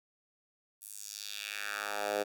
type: tone with high-pass filter sweep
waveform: 10% pulse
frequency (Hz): 103.1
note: G#2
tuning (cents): -12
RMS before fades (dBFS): -38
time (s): 0.81-2.24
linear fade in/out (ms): 20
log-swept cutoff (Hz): 11000 to 470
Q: 1.9
effects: none